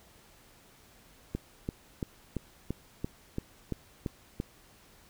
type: click train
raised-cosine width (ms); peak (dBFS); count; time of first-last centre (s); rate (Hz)
3; -19; 10; 1.35-4.401; 2.95
effects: pink hiss -59 dBFS RMS until 5.09 s